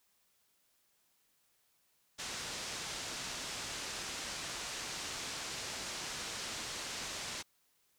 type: low-pass noise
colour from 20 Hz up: white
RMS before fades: -42 dBFS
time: 2.18-7.43 s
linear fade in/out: 20 ms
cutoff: 7300 Hz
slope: 24 dB/octave
effects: white hiss -74 dBFS RMS until 7.98 s